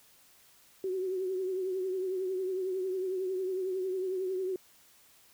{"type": "tone with vibrato", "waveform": "sine", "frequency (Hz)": 374.4, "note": "F#4", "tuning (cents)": 20, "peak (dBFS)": -30, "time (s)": [0.84, 4.56], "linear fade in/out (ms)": 2, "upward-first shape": "triangle", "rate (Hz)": 11, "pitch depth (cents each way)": 60, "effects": ["white hiss -61 dBFS RMS until 5.33 s"]}